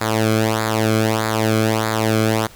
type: tone with flanger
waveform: sawtooth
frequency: 110.1 Hz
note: A2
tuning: 2 cents sharp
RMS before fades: -18 dBFS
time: 0.01-2.47 s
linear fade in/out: 5 ms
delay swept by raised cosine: 0.34 to 1.1 ms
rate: 1.6 Hz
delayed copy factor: -0.75
effects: pink hiss -44 dBFS RMS until 2.55 s